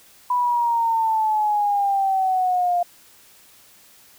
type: exponential sweep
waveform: sine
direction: down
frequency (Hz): 992 to 698.5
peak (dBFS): -17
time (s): 0.3-2.83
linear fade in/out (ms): 5
effects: white hiss -51 dBFS RMS until 4.18 s